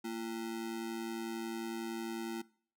square ring-modulated tone, 284.1 Hz, C#4, 43 cents sharp, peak -35 dBFS, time 0.04-2.42 s, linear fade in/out 10 ms, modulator 55.5 Hz, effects noise-tail reverb RT60 0.5 s tail -21 dB re dry

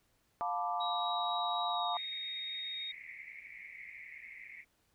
sine chord, B half-diminished seventh, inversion second, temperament equal with one note detuned, 706.6 / 880 / 987.8 / 1174.7 Hz, F5 / A5 / B5 / D6, +20 / 0 / 0 / 0 cents, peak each -36 / -38 / -41 / -38 dBFS, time 0.41-1.97 s, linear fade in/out 0 ms
sine tone with pitch glide, 3824 to 3730 Hz, A#7 to A#7, +43 to 0 cents, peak -38 dBFS, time 0.8-2.92 s, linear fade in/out 10 ms, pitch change -43 cents, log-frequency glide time 1.68-1.93 s
pink band-pass noise, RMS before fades -50 dBFS, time 1.93-4.65 s, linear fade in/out 50 ms, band 2000 to 2300 Hz, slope 96 dB/octave
effects pink hiss -74 dBFS RMS until 4.94 s

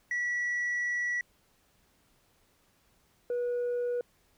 sine tone pair in turn, 1943 / 485.8 Hz, B6 / B4, -29 / -29 cents, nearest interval 2 octaves, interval 2400 cents, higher first, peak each -26 dBFS, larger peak neither, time 0.11-1.21 / 3.3-4.01 s, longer first, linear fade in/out 2 ms, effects tanh soft clip ceiling -27 dBFS + pink hiss -68 dBFS RMS until 4.37 s

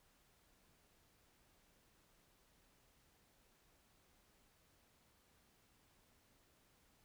silence, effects pink hiss -73 dBFS RMS until 7.04 s

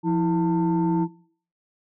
sine tone cluster, 172.9 / 326.9 / 896 Hz, F3 / E4 / A5, -17 / -14 / +31 cents, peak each -22 / -21 / -27 dBFS, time 0.03-1.08 s, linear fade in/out 50 ms, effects noise-tail reverb RT60 0.5 s tail -19 dB re dry + tanh soft clip ceiling -13 dBFS

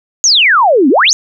sine exponential two-way sweep, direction down then up, 6800 to 245.6 to 6800 Hz, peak -5 dBFS, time 0.24-1.13 s, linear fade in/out 0 ms, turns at 0.89 s, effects none

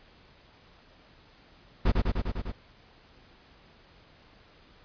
brown noise with echo, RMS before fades -21 dBFS, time 1.85-1.92 s, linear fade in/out 10 ms, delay 100 ms, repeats 6, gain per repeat -2 dB, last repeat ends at 2.52 s, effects pink hiss -57 dBFS RMS until 4.84 s + resampled to 11025 Hz

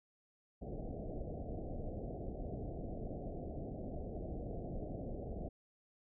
pink low-pass noise, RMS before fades -43 dBFS, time 0.61-5.49 s, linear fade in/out 10 ms, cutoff 730 Hz, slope 96 dB/octave, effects none

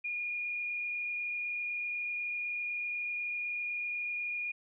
sine tone with frequency modulation, 2433 Hz, D#7, 39 cents flat, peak -33 dBFS, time 0.04-4.52 s, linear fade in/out 10 ms, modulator 28 Hz, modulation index 1, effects none

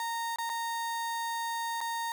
35% pulse tone with dropouts, 925 Hz, A#5, 14 cents flat, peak -30 dBFS, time 0-2.12 s, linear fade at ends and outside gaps 1 ms, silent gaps 0.36-0.385 / 0.494-0.498 / 1.806-1.812 s, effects none

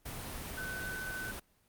sine tone in noise, 1512 Hz, F#6, 37 cents sharp, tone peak -38 dBFS, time 0.57-1.32 s, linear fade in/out 10 ms, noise pink, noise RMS -42 dBFS, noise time 0.05-1.4 s, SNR +1 dB, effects pink hiss -70 dBFS RMS until 1.68 s + Opus 32 kbps

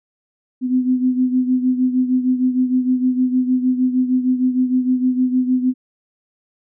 sine beating tone pair, 253 / 259.5 Hz, B3 / C4, +42 / -14 cents, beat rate 6.5 Hz, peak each -15 / -21 dBFS, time 0.61-5.74 s, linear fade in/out 50 ms, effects none

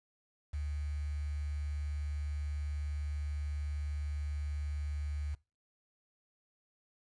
sine tone with quantisation, 73.42 Hz, D2, in tune, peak -34 dBFS, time 0.53-5.35 s, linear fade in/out 10 ms, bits 9, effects noise-tail reverb RT60 0.3 s tail -23 dB re dry + resampled to 22050 Hz

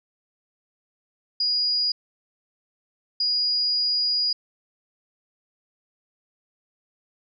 sine tone bursts at uneven times, 4888 Hz, D#8, 32 cents flat, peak -20 dBFS, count 2, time 1.4-1.92 / 3.2-4.33 s, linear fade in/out 5 ms, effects none

